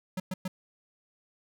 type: tone bursts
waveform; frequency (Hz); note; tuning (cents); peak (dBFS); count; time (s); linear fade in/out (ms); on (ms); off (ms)
square; 185.6; F#3; +6; -31; 3; 0.17-0.48; 5; 30; 110
effects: none